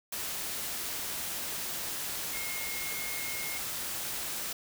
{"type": "tone in noise", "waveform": "sine", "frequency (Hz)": 2150, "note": "C7", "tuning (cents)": 47, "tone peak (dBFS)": -39, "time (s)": [2.33, 3.58], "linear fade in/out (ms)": 5, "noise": "white", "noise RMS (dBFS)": -36, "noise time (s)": [0.12, 4.53], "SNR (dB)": -6, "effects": []}